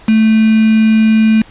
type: tone with quantisation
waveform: sine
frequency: 220 Hz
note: A3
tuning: in tune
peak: -6 dBFS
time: 0.08-1.42 s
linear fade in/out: 5 ms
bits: 3
effects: pink hiss -40 dBFS RMS until 1.5 s + resampled to 8000 Hz